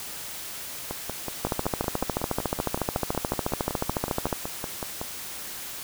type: two click trains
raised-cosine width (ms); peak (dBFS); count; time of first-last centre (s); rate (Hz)
1; -16 / -10; 23 / 41; 0.91-5.014 / 1.45-4.328; 5.36 / 13.9
effects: white hiss -37 dBFS RMS until 5.83 s